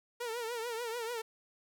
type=tone with vibrato; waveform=sawtooth; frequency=466.2 Hz; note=A#4; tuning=in tune; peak=-32 dBFS; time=0.2-1.22 s; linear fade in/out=10 ms; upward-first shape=triangle; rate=6.8 Hz; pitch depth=110 cents each way; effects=none